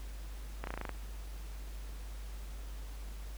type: slowing click train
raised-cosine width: 0.5 ms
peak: -23 dBFS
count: 8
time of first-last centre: 0.64-0.893 s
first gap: 32 ms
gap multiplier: 1.04
effects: added 50 Hz sine -41 dBFS peak until 3.37 s + pink hiss -55 dBFS RMS until 3.37 s